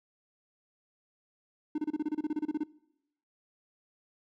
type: tone bursts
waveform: triangle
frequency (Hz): 302.7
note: D#4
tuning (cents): -48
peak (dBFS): -26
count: 15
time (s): 1.75-2.636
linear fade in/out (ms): 5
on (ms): 32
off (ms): 29
effects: noise-tail reverb RT60 0.9 s tail -23 dB re dry